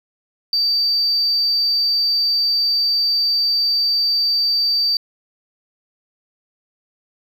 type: tone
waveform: triangle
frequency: 4639 Hz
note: D8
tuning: 22 cents flat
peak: -12 dBFS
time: 0.53-4.97 s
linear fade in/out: 2 ms
effects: tanh soft clip ceiling -12 dBFS